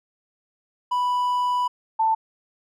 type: tone pair in turn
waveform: triangle / sine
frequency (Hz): 987.8 / 887.9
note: B5 / A5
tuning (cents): 0 / +15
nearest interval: major second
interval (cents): 185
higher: first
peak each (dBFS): -18 / -17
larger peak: second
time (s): 0.91-1.68 / 1.99-2.15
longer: first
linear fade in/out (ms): 10
effects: none